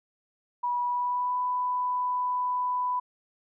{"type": "tone with pitch glide", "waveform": "sine", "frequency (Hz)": [974, 994.5], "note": ["B5", "B5"], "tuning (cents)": [-24, 12], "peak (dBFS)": -25, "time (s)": [0.63, 3], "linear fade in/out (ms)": 10, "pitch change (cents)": 36, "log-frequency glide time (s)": [0.82, 1.38], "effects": []}